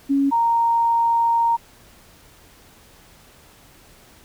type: tone pair in turn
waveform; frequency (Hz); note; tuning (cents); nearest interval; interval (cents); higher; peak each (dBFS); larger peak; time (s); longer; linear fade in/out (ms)
sine; 277.2 / 928.4; C#4 / A#5; 0 / -7; octave + major sixth; 2093; second; -15; neither; 0.09-0.31 / 0.31-1.57; second; 20
effects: pink hiss -50 dBFS RMS until 4.24 s